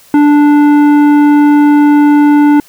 triangle tone with tanh clipping, 293.2 Hz, D4, 3 cents flat, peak -5 dBFS, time 0.14-2.6 s, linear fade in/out 2 ms, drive 16 dB, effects white hiss -42 dBFS RMS until 2.68 s

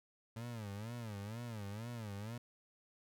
30% pulse tone with vibrato, 109.6 Hz, A2, 6 cents flat, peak -40 dBFS, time 0.36-2.38 s, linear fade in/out 5 ms, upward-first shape sine, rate 2.1 Hz, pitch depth 170 cents each way, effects none

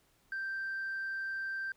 sine tone, 1568 Hz, G6, in tune, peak -33 dBFS, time 0.32-1.72 s, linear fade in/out 2 ms, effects tanh soft clip ceiling -32 dBFS + pink hiss -70 dBFS RMS until 1.76 s

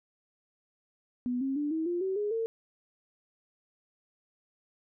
sine tone with pitch steps, 246.9 / 269.2 / 293.6 / 320.2 / 349.2 / 380.8 / 415.2 / 452.8 Hz, B3 / C4 / D4 / D#4 / F4 / F#4 / G#4 / A4, 0 / +49 / 0 / +50 / 0 / +50 / 0 / +50 cents, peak -28 dBFS, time 1.26-2.46 s, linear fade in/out 0 ms, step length 150 ms, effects none

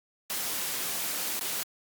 white noise with dropouts, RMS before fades -32 dBFS, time 0.3-1.63 s, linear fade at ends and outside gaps 0 ms, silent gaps 1.393-1.41 s, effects high-pass 150 Hz 12 dB/octave + Opus 48 kbps

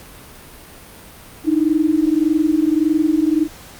sine tone pair together, 300.4 / 322.1 Hz, D4 / E4, +39 / -40 cents, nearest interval minor second, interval 121 cents, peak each -16 dBFS, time 1.44-3.48 s, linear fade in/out 50 ms, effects pink hiss -40 dBFS RMS until 3.79 s + Opus 48 kbps

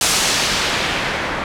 white noise with low-pass filter sweep, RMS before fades -19 dBFS, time 0.01-1.44 s, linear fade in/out 2 ms, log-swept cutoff 8500 to 1500 Hz, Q 0.86, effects none

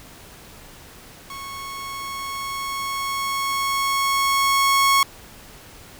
sawtooth tone with level ramp, 1100 Hz, C#6, 14 cents flat, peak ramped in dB -29 to -10 dBFS, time 1.3-5.03 s, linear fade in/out 2 ms, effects pink hiss -44 dBFS RMS until 5.99 s

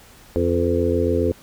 harmonic tone with a mistuned harmonic, 87.31 Hz, F2, in tune, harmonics 1 / 2 / 3 / 4 / 5 / 6, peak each -23 / -33 / -24 / -24 / -22 / -24 dBFS, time 0.36-1.32 s, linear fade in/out 0 ms, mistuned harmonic 6, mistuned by -42 cents, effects pink hiss -48 dBFS RMS until 1.42 s

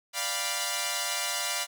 5% pulse chord, G dominant seventh, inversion second, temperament equal with one note detuned, 587.3 / 698.5 / 784 / 981.5 Hz, D5 / F5 / G5 / B5, 0 / 0 / 0 / -11 cents, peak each -24 / -21 / -27 / -21 dBFS, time 0.13-1.67 s, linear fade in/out 50 ms, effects none

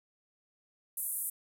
pink band-pass noise, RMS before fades -36 dBFS, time 0.97-1.3 s, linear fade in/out 5 ms, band 9200 to 14000 Hz, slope 48 dB/octave, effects none

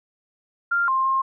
sine tone with pitch steps, 1394 / 1056 / 1065 Hz, F6 / C6 / C6, -4 / +16 / +30 cents, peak -18 dBFS, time 0.71-1.22 s, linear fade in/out 10 ms, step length 170 ms, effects none

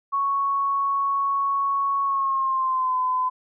sine tone with pitch glide, 1108.7 to 1016.7 Hz, C#6 to B5, 0 to +50 cents, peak -20 dBFS, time 0.12-3.3 s, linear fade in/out 20 ms, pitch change -150 cents, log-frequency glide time 2.04-2.97 s, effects none

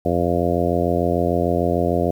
harmonic tone, 86.7 Hz, F2, 12 cents flat, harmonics 1 / 2 / 3 / 4 / 5 / 6 / 7 / 8, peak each -25 / -25 / -25 / -25 / -25 / -25 / -25 / -25 dBFS, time 0.05-2.11 s, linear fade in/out 5 ms, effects 8-bit

